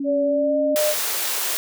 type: tone with vibrato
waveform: sine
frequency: 277.7 Hz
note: C#4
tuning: 3 cents sharp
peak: -23 dBFS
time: 0-0.75 s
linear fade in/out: 5 ms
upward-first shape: square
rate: 16 Hz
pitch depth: 8 cents each way
type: tone with pitch glide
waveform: sine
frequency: 573 to 603.9 Hz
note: D5 to D5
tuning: -43 to +48 cents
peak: -18 dBFS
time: 0.04-0.95 s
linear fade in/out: 50 ms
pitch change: +91 cents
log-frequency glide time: 0.23-0.58 s
type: high-pass noise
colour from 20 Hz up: white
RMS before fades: -24 dBFS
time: 0.76-1.57 s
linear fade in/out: 0 ms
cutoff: 360 Hz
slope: 24 dB/octave
effects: none